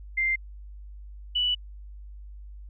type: tone pair in turn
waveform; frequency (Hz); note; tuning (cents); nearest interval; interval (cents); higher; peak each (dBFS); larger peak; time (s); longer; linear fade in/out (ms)
sine; 2093 / 2960; C7 / F#7; 0 / 0; tritone; 600; second; -22; neither; 0.17-0.36 / 1.35-1.55; second; 10
effects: added 50 Hz sine -40 dBFS peak until 2.69 s